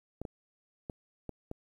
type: clicks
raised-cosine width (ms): 2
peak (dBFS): -25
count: 5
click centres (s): 0.216 / 0.252 / 0.898 / 1.293 / 1.514
effects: 10-bit